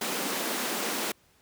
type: high-pass noise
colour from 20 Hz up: pink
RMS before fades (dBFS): -31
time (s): 0.01-1.12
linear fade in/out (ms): 5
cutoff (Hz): 200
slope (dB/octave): 48
effects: pink hiss -63 dBFS RMS until 1.41 s + high-pass 60 Hz 12 dB/octave